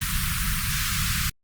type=band-stop noise; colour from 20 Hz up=pink; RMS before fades=-25 dBFS; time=0.01-1.3 s; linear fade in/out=10 ms; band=190 to 1200 Hz; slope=48 dB/octave; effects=Opus 32 kbps